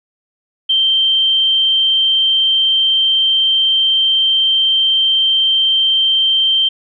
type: tone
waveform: sine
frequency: 3136 Hz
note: G7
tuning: in tune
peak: -10 dBFS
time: 0.69-6.69 s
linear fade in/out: 10 ms
effects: none